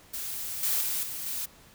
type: noise with level steps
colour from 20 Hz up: blue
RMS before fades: -35 / -27 / -30 / -36 / -33 dBFS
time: 0.13-1.46 s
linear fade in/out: 10 ms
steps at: 0.63 / 0.81 / 1.03 / 1.26 s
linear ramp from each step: 2 ms
effects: pink hiss -55 dBFS RMS until 1.74 s